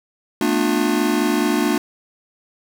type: chord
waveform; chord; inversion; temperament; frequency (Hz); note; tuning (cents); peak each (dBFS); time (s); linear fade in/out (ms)
square; B half-diminished seventh; third; just; 222.2 / 246.9 / 296.3 / 355.6; A3 / B3 / D4 / F4; +17 / 0 / +15 / +31; -23 / -25 / -21 / -23; 0.41-1.78; 2
effects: none